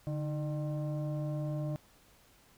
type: tone with frequency modulation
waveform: sine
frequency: 146.83 Hz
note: D3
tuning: in tune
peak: -31 dBFS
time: 0.07-1.76 s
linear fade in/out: 0 ms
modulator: 458 Hz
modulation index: 0.7
effects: tanh soft clip ceiling -28 dBFS + pink hiss -63 dBFS RMS until 2.57 s